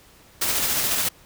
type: noise with tremolo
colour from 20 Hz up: white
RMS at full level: -22 dBFS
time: 0.41-1.09 s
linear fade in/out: 10 ms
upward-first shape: square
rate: 14 Hz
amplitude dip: 25%
effects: pink hiss -52 dBFS RMS until 1.25 s